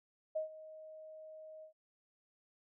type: tone with ADSR envelope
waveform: sine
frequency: 627 Hz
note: D#5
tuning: 13 cents sharp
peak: -32 dBFS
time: 0.35-1.73 s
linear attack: 13 ms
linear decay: 120 ms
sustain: -17 dB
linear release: 100 ms
effects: none